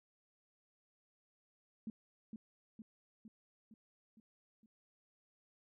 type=tone with echo; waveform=sine; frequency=220 Hz; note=A3; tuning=in tune; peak=-40 dBFS; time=1.87-1.9 s; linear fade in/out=2 ms; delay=460 ms; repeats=6; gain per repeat=-4 dB; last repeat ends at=4.66 s; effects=none